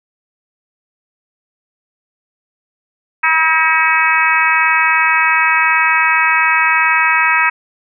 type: harmonic tone with a mistuned harmonic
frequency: 320.9 Hz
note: E4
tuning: 46 cents flat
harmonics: 3 / 4 / 5 / 6 / 7 / 8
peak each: -17 / -17 / -17 / -17 / -17 / -17 dBFS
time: 3.23-7.5 s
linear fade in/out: 10 ms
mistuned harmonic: 6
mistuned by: -17 cents
effects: none